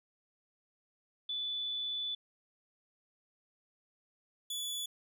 sine / sawtooth tone pair in turn, 3478 / 3438 Hz, A7 / A7, -21 / -41 cents, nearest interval unison, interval 20 cents, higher first, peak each -34 / -33 dBFS, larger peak second, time 1.29-2.15 / 4.5-4.86 s, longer first, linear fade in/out 5 ms, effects none

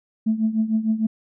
sine tone with tremolo, 220 Hz, A3, in tune, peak -14 dBFS, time 0.26-1.07 s, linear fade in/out 10 ms, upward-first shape triangle, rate 6.6 Hz, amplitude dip 85%, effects tanh soft clip ceiling -11 dBFS

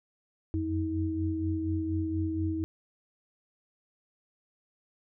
sine tone cluster, 88.3 / 92.5 / 319.2 Hz, F2 / F#2 / D#4, +20 / 0 / +44 cents, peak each -32 / -37 / -30 dBFS, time 0.54-2.64 s, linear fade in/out 0 ms, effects none

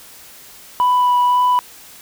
sine tone with vibrato, 987.8 Hz, B5, in tune, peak -9 dBFS, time 0.8-1.59 s, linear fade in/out 0 ms, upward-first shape sine, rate 1.9 Hz, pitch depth 10 cents each way, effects tanh soft clip ceiling -10 dBFS + white hiss -41 dBFS RMS until 2.01 s

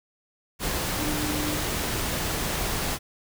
sine tone in noise, 300 Hz, D4, 37 cents sharp, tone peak -30 dBFS, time 0.97-1.58 s, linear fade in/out 50 ms, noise pink, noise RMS -28 dBFS, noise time 0.59-2.99 s, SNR -5 dB, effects none

